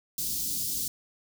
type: band-stop noise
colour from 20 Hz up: white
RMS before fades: -31 dBFS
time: 0.18-0.88 s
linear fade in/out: 2 ms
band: 300 to 4200 Hz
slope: 24 dB/octave
effects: none